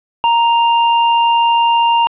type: tone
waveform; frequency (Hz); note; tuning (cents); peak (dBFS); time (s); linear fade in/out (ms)
square; 932.3; A#5; 0; -10; 0.24-2.07; 0
effects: resampled to 8000 Hz + 8-bit